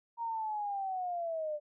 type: linear sweep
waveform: sine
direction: down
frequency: 940 to 588 Hz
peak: -33 dBFS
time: 0.17-1.6 s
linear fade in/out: 50 ms
effects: none